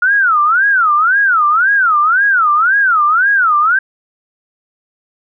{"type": "tone with vibrato", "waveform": "sine", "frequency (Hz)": 1396.9, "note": "F6", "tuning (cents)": 0, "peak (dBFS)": -8, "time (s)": [0.02, 3.79], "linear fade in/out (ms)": 5, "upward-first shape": "sine", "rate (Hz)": 1.9, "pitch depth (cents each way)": 290, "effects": []}